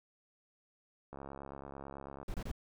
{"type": "click train", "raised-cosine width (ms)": 1, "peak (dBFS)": -32, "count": 77, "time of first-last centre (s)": [1.13, 2.23], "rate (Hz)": 69.1}
{"type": "noise bursts", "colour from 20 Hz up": "brown", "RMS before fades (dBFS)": -38, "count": 3, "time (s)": [2.28, 2.515], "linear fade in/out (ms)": 2, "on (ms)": 61, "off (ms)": 26}
{"effects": []}